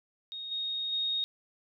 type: tone with level steps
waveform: sine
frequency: 3729 Hz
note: A#7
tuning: in tune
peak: -37 / -31 / -28 dBFS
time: 0.32-1.24 s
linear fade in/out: 0 ms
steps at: 0.51 / 0.92 s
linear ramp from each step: 10 ms
effects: none